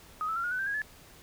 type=tone with pitch steps; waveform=sine; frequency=1254 / 1311.8 / 1372.2 / 1435.5 / 1501.6 / 1570.8 / 1643.2 / 1719 Hz; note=D#6 / E6 / F6 / F6 / F#6 / G6 / G#6 / A6; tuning=+13 / -9 / -31 / +47 / +25 / +3 / -19 / -41 cents; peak=-29 dBFS; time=0.21-0.818 s; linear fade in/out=0 ms; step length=76 ms; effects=pink hiss -54 dBFS RMS until 1.22 s